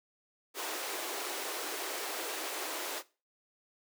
pink high-pass noise, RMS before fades -38 dBFS, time 0.54-3.03 s, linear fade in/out 50 ms, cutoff 320 Hz, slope 48 dB/octave, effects noise-tail reverb RT60 0.3 s tail -18 dB re dry

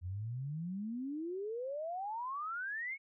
sine exponential sweep, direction up, 85 to 2240 Hz, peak -37 dBFS, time 0.01-2.98 s, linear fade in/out 50 ms, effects none

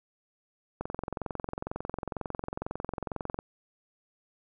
click train, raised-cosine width 1 ms, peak -19 dBFS, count 58, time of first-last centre 0.81-3.389 s, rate 22.1 Hz, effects none

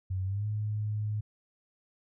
sine tone with pitch glide, 93.9 to 106.01 Hz, F#2 to G#2, +26 to +36 cents, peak -29 dBFS, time 0.1-1.21 s, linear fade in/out 10 ms, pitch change +210 cents, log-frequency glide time 0.24-0.46 s, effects none

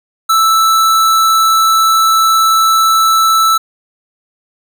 square tone, 1318.5 Hz, E6, in tune, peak -8 dBFS, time 0.29-3.58 s, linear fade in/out 10 ms, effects none

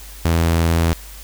sawtooth tone, 83.1 Hz, E2, 15 cents sharp, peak -10 dBFS, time 0.25-0.93 s, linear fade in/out 0 ms, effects added 50 Hz sine -36 dBFS peak until 1.23 s + white hiss -40 dBFS RMS until 1.23 s

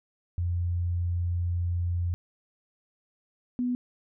sine tone pair in turn, 87.31 / 246.9 Hz, F2 / B3, 0 / 0 cents, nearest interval octave + tritone, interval 1800 cents, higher second, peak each -25 dBFS, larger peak neither, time 0.38-2.14 / 3.59-3.75 s, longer first, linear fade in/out 0 ms, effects none

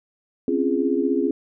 sine chord, Db major seventh, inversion third, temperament equal with one note detuned, 261.6 / 277.2 / 341.8 / 415.3 Hz, C4 / Db4 / F4 / Ab4, 0 / 0 / -37 / 0 cents, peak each -24 dBFS, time 0.48-1.31 s, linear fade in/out 2 ms, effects none

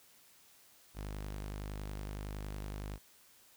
sawtooth tone, 50.8 Hz, G#1, 38 cents flat, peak -36 dBFS, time 0.94-2.99 s, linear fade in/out 50 ms, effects white hiss -63 dBFS RMS until 3.56 s

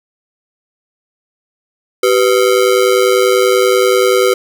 square ring-modulated tone, 440 Hz, A4, in tune, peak -6 dBFS, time 2.03-4.34 s, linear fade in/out 5 ms, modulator 55.1 Hz, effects none

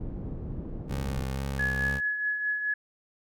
pink low-pass noise, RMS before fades -36 dBFS, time 0-1.25 s, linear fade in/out 10 ms, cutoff 310 Hz, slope 12 dB/octave
20% pulse tone with vibrato, 66.9 Hz, C2, 39 cents sharp, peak -25 dBFS, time 0.88-2.01 s, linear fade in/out 50 ms, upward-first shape sine, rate 2.1 Hz, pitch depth 39 cents each way
sine tone with tremolo, 1695 Hz, G#6, 35 cents sharp, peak -24 dBFS, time 1.59-2.74 s, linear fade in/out 5 ms, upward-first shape triangle, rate 4.7 Hz, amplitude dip 55%
effects none

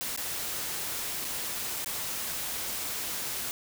white noise with dropouts, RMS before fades -34 dBFS, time 0.01-3.51 s, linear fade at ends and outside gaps 0 ms, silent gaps 0.162-0.175 / 1.246-1.25 / 1.846-1.86 s, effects none

